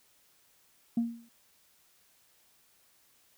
sine tone with exponential decay, 233.1 Hz, A#3, in tune, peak -21 dBFS, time 0.97-1.29 s, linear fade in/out 5 ms, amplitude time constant 69 ms, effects tanh soft clip ceiling -22 dBFS + white hiss -66 dBFS RMS until 3.37 s

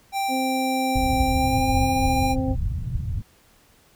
square tone with pitch glide, 785 to 800.1 Hz, G5 to G5, +2 to +35 cents, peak -23 dBFS, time 0.12-2.36 s, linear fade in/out 50 ms, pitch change +33 cents, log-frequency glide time 1.21-1.67 s
harmonic tone, 261.8 Hz, C4, 1 cent sharp, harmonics 1 / 2 / 3, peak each -24 / -30 / -34 dBFS, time 0.28-2.56 s, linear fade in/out 50 ms
white low-pass noise, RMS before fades -25 dBFS, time 0.95-3.22 s, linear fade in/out 10 ms, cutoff 110 Hz, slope 24 dB/octave
effects pink hiss -57 dBFS RMS until 3.95 s

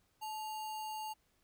sine tone with sample-and-hold, 866 Hz, A5, 28 cents flat, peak -39 dBFS, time 0.21-1.14 s, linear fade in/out 20 ms, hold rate 3675 Hz, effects pink hiss -75 dBFS RMS until 1.43 s

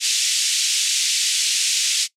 white band-pass noise, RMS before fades -20 dBFS, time 0-2.08 s, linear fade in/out 50 ms, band 2600 to 7900 Hz, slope 24 dB/octave, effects noise-tail reverb RT60 0.1 s tail -19 dB re dry + low-pass 12000 Hz 12 dB/octave

